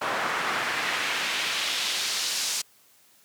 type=noise with band-pass filter sweep; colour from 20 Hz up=pink; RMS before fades=-28 dBFS; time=0.01-2.62 s; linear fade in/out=10 ms; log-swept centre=1100 to 6200 Hz; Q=1.2; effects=white hiss -59 dBFS RMS until 3.24 s + high-pass 100 Hz 12 dB/octave